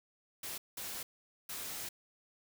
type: noise bursts at uneven times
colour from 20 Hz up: white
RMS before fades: -42 dBFS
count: 3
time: 0.43-0.58 / 0.77-1.03 / 1.49-1.89 s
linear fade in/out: 5 ms
effects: none